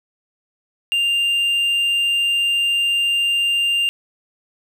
triangle tone, 2794 Hz, F7, in tune, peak -14 dBFS, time 0.92-3.89 s, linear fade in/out 0 ms, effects none

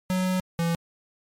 square tone pair in turn, 185 / 168.18 Hz, F#3 / E3, 0 / +35 cents, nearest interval major second, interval 165 cents, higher first, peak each -23 dBFS, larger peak neither, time 0.1-0.4 / 0.59-0.75 s, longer first, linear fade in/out 0 ms, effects MP3 64 kbps

